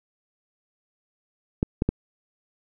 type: clicks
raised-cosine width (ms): 3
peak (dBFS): -8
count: 3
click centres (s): 1.629 / 1.821 / 1.89
effects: none